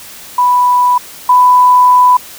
sine tone pair in turn, 987.8 / 995.2 Hz, B5 / B5, 0 / +13 cents, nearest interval unison, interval 13 cents, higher second, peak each -6 / -3 dBFS, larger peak second, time 0.38-0.98 / 1.29-2.17 s, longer second, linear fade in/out 5 ms, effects white hiss -32 dBFS RMS until 2.38 s

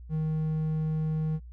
triangle tone, 156.7 Hz, D#3, 13 cents sharp, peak -24 dBFS, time 0.09-1.4 s, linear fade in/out 50 ms, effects added 60 Hz sine -42 dBFS peak until 1.52 s

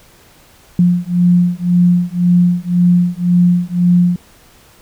sine beating tone pair, 175.7 / 177.6 Hz, F3 / F3, +11 / +29 cents, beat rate 1.9 Hz, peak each -12 dBFS, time 0.79-4.16 s, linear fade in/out 2 ms, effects pink hiss -46 dBFS RMS until 4.81 s

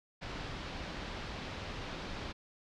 pink low-pass noise, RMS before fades -42 dBFS, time 0.21-2.33 s, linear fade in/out 20 ms, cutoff 4700 Hz, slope 24 dB/octave, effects none

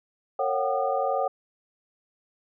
sine tone cluster, 456.8 / 549 / 719 / 760 / 1216 Hz, A#4 / C#5 / F#5 / F#5 / D#6, -35 / -17 / -50 / +46 / -40 cents, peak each -32 / -27 / -32 / -27 / -33 dBFS, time 0.39-1.28 s, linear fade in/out 5 ms, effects none

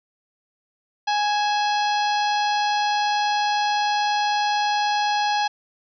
harmonic tone with a mistuned harmonic, 830.6 Hz, G#5, in tune, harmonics 1 / 2 / 3 / 4 / 5 / 6 / 7, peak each -20 / -29 / -32 / -32 / -32 / -34 / -40 dBFS, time 1.07-5.48 s, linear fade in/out 10 ms, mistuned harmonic 3, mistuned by +78 cents, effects none

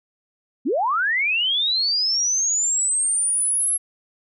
sine linear sweep, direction up, 209 to 11175 Hz, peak -18 dBFS, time 0.65-3.78 s, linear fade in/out 20 ms, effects none

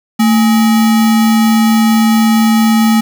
sine tone with sample-and-hold, 222.8 Hz, A3, 22 cents sharp, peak -6 dBFS, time 0.19-3.01 s, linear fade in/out 10 ms, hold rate 1050 Hz, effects none

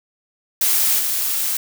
blue noise with level steps, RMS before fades -17 / -21 dBFS, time 0.61-1.57 s, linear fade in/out 2 ms, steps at 0.98 s, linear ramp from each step 20 ms, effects none

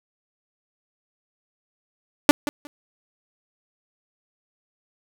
sawtooth tone with echo, 292.4 Hz, D4, 7 cents flat, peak -4 dBFS, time 2.29-2.31 s, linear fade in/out 0 ms, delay 180 ms, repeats 2, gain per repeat -15 dB, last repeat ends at 2.67 s, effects none

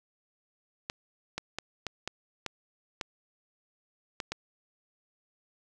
clicks, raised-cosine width 0.2 ms, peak -16 dBFS, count 9, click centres 0.899 / 1.38 / 1.586 / 1.867 / 2.076 / 2.463 / 3.012 / 4.202 / 4.32 s, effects none

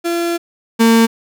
35% pulse tone pair in turn, 341.1 / 227.7 Hz, F4 / A#3, -41 / -40 cents, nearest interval perfect fifth, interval 699 cents, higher first, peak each -14 / -6 dBFS, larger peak second, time 0.04-0.38 / 0.79-1.07 s, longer first, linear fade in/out 20 ms, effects none

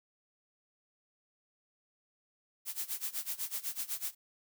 blue noise with tremolo, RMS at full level -35 dBFS, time 2.65-4.15 s, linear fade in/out 50 ms, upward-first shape sine, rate 8 Hz, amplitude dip 90%, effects none

